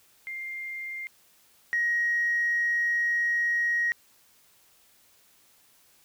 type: tone pair in turn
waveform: sine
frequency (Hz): 2106 / 1888.4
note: C7 / A#6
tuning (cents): +11 / +22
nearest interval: major second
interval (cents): 189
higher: first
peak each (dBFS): -33 / -22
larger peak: second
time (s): 0.27-1.07 / 1.73-3.92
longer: second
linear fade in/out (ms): 0
effects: tanh soft clip ceiling -18 dBFS + white hiss -61 dBFS RMS until 6.04 s